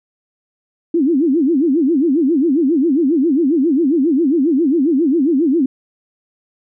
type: tone with vibrato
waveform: sine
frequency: 298.8 Hz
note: D4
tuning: 30 cents sharp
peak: -11 dBFS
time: 0.94-5.66 s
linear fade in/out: 5 ms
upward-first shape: sine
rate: 7.4 Hz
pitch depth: 270 cents each way
effects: none